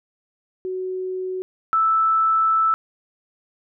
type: tone pair in turn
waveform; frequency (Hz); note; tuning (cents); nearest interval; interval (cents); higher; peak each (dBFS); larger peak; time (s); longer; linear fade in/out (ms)
sine; 371.8 / 1316.9; F#4 / E6; +8 / -2; octave + minor seventh; 2190; second; -24 / -15; second; 0.65-1.42 / 1.73-2.74; second; 0
effects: none